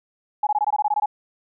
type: tone bursts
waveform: sine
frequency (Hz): 839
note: G#5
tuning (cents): +17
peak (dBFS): -17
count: 11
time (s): 0.43-1.059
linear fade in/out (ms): 5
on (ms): 39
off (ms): 20
effects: none